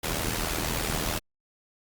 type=noise with amplitude modulation; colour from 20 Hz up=pink; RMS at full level=-26 dBFS; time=0.03-1.19 s; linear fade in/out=10 ms; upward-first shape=sine; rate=79.7 Hz; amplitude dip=75%; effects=Opus 48 kbps